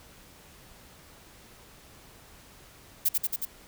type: noise with echo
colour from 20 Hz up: violet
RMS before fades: -23 dBFS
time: 3.05-3.09 s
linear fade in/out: 10 ms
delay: 91 ms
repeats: 4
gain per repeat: -2 dB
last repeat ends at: 3.454 s
effects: pink hiss -53 dBFS RMS until 3.67 s